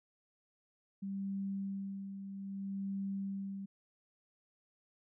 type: tone with tremolo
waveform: sine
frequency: 196 Hz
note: G3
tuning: in tune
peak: -35 dBFS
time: 1.02-3.66 s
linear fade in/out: 10 ms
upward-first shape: sine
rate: 0.62 Hz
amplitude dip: 55%
effects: none